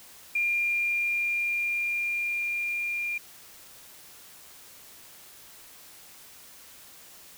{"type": "tone with level ramp", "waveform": "sine", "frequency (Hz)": 2400, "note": "D7", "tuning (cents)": 37, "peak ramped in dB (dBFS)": [-23, -28], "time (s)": [0.35, 3.18], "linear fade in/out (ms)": 5, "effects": ["white hiss -50 dBFS RMS until 7.37 s"]}